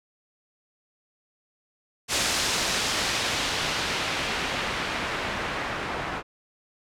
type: noise with low-pass filter sweep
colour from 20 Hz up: white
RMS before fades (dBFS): -28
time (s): 2.08-6.23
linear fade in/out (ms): 50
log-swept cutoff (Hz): 6800 to 1500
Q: 0.79
effects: none